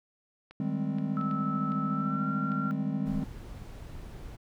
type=clicks; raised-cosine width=0.3 ms; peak=-33 dBFS; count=6; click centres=0.51 / 0.985 / 1.212 / 1.312 / 1.72 / 2.519 s
type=chord; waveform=triangle; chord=Ab major seventh; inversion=second; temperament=equal with one note detuned; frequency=155.56 / 196 / 209.6 / 261.6 Hz; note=Eb3 / G3 / Ab3 / C4; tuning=0 / 0 / +16 / 0 cents; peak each=-32 dBFS; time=0.6-3.24 s; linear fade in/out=2 ms
type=tone with pitch glide; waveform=sine; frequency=1307 to 1371.2 Hz; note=E6 to F6; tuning=-15 to -32 cents; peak=-33 dBFS; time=1.17-2.71 s; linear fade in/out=0 ms; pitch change=+83 cents; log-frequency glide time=1.88-2.26 s
type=noise; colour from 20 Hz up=brown; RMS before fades=-42 dBFS; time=3.05-4.37 s; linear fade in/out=20 ms
effects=none